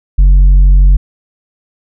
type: tone with tanh clipping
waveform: sine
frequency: 46.41 Hz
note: F#1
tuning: 6 cents sharp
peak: -3 dBFS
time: 0.18-0.97 s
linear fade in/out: 10 ms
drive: 4 dB
effects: none